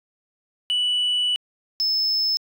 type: tone pair in turn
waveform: sine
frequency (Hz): 2960 / 5233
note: F#7 / E8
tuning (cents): 0 / -14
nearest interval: minor seventh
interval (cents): 986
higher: second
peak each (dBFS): -17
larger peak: neither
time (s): 0.7-1.36 / 1.8-2.37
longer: first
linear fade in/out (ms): 0
effects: tanh soft clip ceiling -17 dBFS

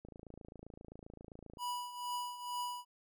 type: click train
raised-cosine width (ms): 2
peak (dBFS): -37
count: 43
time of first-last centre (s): 0.05-1.572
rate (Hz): 27.6
type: tone with tremolo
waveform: square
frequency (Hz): 979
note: B5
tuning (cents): -15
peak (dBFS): -36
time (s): 1.58-2.85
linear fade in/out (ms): 50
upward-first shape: triangle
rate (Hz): 2.2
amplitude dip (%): 75
effects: none

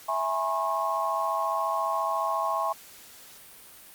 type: chord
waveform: sine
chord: C# minor seventh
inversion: first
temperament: equal with one note detuned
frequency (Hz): 659.3 / 830.6 / 987.8 / 1082.2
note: E5 / G#5 / B5 / C#6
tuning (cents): 0 / 0 / 0 / -42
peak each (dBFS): -31 / -31 / -34 / -28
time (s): 0.08-2.73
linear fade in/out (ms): 10
effects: white hiss -49 dBFS RMS until 3.94 s + Opus 48 kbps

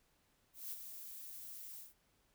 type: noise with ADSR envelope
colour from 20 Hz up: violet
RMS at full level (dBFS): -43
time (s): 0.53-1.94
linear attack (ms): 190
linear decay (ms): 31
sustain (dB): -7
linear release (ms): 160
effects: pink hiss -75 dBFS RMS until 2.34 s

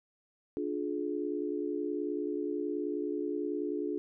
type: chord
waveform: sine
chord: D diminished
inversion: none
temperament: just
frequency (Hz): 293.7 / 352.4 / 422.9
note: D4 / F4 / Ab4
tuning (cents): 0 / +16 / +31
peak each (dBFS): -35 / -36 / -36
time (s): 0.57-3.98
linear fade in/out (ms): 0
effects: none

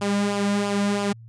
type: tone with flanger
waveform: sawtooth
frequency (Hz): 202.5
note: G#3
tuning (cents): -43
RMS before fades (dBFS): -23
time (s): 0.01-1.13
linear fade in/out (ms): 10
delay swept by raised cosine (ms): 0.49 to 2.39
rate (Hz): 3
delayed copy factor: -0.55
effects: added 114 Hz sine -41 dBFS peak until 1.28 s + resampled to 22050 Hz

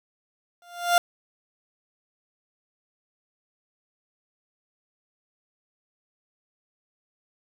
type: tone with exponential growth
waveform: 30% pulse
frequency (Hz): 698.5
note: F5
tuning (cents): 0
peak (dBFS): -11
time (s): 0.62-0.98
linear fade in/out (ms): 1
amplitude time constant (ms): 77
effects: none

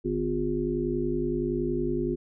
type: harmonic tone with a mistuned harmonic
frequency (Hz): 50.7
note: G#1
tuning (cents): -41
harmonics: 1 / 3 / 5 / 7 / 8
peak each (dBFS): -35 / -35 / -31 / -28 / -34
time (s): 0.04-2.16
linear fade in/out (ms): 20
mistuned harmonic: 1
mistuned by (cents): -72
effects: none

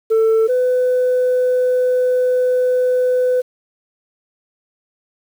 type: tone pair in turn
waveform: sine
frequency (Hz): 445.3 / 502.8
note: A4 / B4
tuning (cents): +21 / +31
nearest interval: major second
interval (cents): 210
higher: second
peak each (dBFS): -8 / -11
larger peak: first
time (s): 0.1-0.48 / 0.48-3.42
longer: second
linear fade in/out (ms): 20
effects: tanh soft clip ceiling -10 dBFS + 7-bit

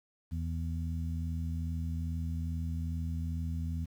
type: harmonic tone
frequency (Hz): 82.41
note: E2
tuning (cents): 0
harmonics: 1 / 2 / 3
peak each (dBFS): -33 / -39 / -43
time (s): 0.31-3.86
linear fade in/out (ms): 20
effects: 10-bit

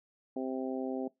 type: harmonic tone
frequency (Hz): 130.81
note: C3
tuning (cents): 0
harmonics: 2 / 3 / 4 / 5 / 6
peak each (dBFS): -35 / -39 / -41 / -43 / -45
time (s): 0.36-1.08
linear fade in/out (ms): 5
effects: noise-tail reverb RT60 0.2 s tail -23 dB re dry

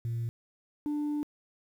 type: tone pair in turn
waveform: sine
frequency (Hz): 116.54 / 295.7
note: A#2 / D4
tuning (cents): 0 / +12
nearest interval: octave + major third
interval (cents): 1612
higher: second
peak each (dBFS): -28 / -26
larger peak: second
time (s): 0.05-0.29 / 0.86-1.23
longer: second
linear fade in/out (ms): 0
effects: tanh soft clip ceiling -28 dBFS + 10-bit

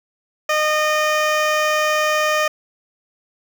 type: tone with notch filter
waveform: 15% pulse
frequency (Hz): 612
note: D#5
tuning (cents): -29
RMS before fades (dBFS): -18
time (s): 0.49-2.48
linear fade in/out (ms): 5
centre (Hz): 11000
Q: 0.86
effects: none

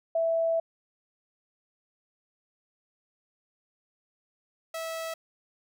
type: tone pair in turn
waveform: sine / sawtooth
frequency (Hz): 659.3 / 651.7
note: E5 / E5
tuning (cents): 0 / -20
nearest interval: unison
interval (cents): 20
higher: first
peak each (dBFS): -23 / -29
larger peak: first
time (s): 0.15-0.6 / 4.74-5.14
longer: first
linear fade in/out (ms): 5
effects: none

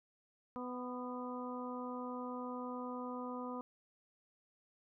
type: harmonic tone with a mistuned harmonic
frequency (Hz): 249.4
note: B3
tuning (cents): +17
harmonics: 1 / 2 / 3 / 4 / 5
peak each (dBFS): -43 / -46 / -52 / -47 / -49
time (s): 0.56-3.61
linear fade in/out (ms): 0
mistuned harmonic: 5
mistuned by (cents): -23
effects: none

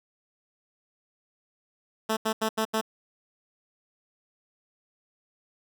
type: tone bursts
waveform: 10% pulse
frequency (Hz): 220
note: A3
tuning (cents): 0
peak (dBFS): -16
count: 5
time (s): 2.09-2.813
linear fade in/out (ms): 10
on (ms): 79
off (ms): 82
effects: none

